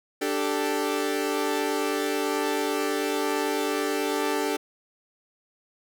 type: chord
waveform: sawtooth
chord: D suspended fourth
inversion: none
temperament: equal with one note detuned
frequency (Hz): 293.7 / 390.9 / 440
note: D4 / G4 / A4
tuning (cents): 0 / -5 / 0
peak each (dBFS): -25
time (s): 0.21-4.57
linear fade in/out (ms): 10
effects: none